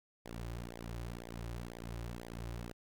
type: tone with flanger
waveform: sawtooth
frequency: 58.27 Hz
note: A#1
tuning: in tune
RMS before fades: -44 dBFS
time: 0.25-2.73 s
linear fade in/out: 10 ms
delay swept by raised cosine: 0.71 to 4.51 ms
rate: 2 Hz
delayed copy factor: -1
effects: none